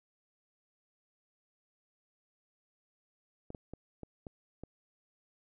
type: clicks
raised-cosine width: 2 ms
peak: -30 dBFS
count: 6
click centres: 3.504 / 3.548 / 3.736 / 4.033 / 4.268 / 4.636 s
effects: none